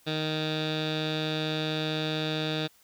15% pulse tone with low-pass filter, 155.56 Hz, D#3, in tune, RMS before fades -30 dBFS, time 0.06-2.68 s, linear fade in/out 20 ms, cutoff 3800 Hz, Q 5.5, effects white hiss -61 dBFS RMS until 2.83 s

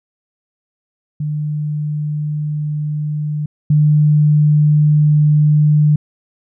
sine tone pair in turn, 150.1 / 150.1 Hz, D3 / D3, +38 / +38 cents, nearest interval unison, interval 0 cents, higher neither, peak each -17 / -8 dBFS, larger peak second, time 1.2-3.46 / 3.7-5.96 s, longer neither, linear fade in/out 5 ms, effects none

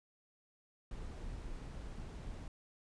brown noise, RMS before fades -45 dBFS, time 0.91-2.48 s, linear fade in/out 2 ms, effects resampled to 22050 Hz

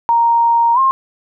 sine tone with pitch glide, 932.3 to 1064.8 Hz, A#5 to C6, 0 to +30 cents, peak -9 dBFS, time 0.09-0.91 s, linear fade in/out 0 ms, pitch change +230 cents, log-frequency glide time 0.74-0.79 s, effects none

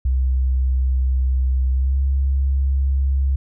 sine tone with pitch glide, 64.6 to 67.62 Hz, C2 to C#2, -21 to -42 cents, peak -15 dBFS, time 0.05-3.36 s, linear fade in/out 5 ms, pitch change +79 cents, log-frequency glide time 1.73-1.99 s, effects none

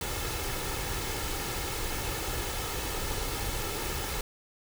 pink noise with comb filter, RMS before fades -33 dBFS, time 0.01-4.21 s, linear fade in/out 2 ms, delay 2.3 ms, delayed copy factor +0.5, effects none

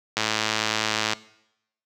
click train, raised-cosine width 0.2 ms, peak -5 dBFS, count 106, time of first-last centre 0.17-1.133 s, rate 109 Hz, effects noise-tail reverb RT60 0.8 s tail -19 dB re dry + high-pass 100 Hz 12 dB/octave

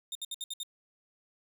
sawtooth tone bursts, 3649 Hz, A#7, 38 cents flat, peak -32 dBFS, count 6, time 0.12-0.632 s, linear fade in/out 2 ms, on 32 ms, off 64 ms, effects none

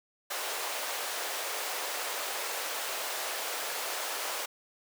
pink high-pass noise, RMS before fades -35 dBFS, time 0.3-4.46 s, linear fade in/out 10 ms, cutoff 490 Hz, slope 24 dB/octave, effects none

